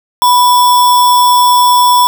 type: tone with sample-and-hold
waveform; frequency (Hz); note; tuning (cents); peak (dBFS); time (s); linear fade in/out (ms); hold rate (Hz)
sine; 985; B5; -5; -4; 0.22-2.07; 0; 4410
effects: none